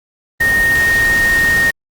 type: tone in noise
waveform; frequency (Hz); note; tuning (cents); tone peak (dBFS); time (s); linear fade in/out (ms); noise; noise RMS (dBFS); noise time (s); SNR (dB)
sine; 1851; A#6; -13; -10; 0.4-1.71; 10; pink; -22; 0.4-1.71; +9
effects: Opus 32 kbps